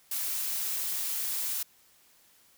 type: noise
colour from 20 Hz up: blue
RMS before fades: -32 dBFS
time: 0.11-1.63 s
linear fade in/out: 5 ms
effects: white hiss -62 dBFS RMS until 2.57 s